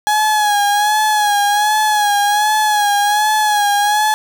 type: tone with vibrato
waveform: 35% pulse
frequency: 836 Hz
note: G#5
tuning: 11 cents sharp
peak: -10 dBFS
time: 0.07-4.14 s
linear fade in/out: 0 ms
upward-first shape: sine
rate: 1.3 Hz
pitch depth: 48 cents each way
effects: none